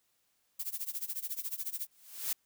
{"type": "noise with tremolo", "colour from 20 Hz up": "violet", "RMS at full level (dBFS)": -35, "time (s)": [0.59, 1.87], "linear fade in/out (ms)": 10, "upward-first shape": "sine", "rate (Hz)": 14, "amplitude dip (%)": 90}
{"type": "noise with exponential growth", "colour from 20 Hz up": "blue", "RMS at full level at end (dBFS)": -30, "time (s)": [1.91, 2.33], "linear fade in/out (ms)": 5, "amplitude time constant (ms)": 91}
{"effects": ["white hiss -75 dBFS RMS until 2.45 s"]}